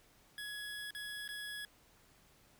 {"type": "tone with dropouts", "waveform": "25% pulse", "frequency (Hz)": 1679, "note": "G#6", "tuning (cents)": 18, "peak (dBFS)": -38, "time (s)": [0.38, 1.65], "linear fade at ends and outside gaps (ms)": 1, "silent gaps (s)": [[0.907, 0.949], [1.278, 1.289]], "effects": ["pink hiss -66 dBFS RMS until 2.59 s"]}